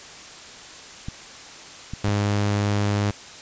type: clicks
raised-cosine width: 5 ms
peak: -18 dBFS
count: 3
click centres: 1.085 / 1.936 / 2.084 s
type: tone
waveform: sawtooth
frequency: 102.6 Hz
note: G#2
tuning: 21 cents flat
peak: -16 dBFS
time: 2.04-3.11 s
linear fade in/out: 5 ms
effects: white hiss -41 dBFS RMS until 3.41 s + resampled to 16000 Hz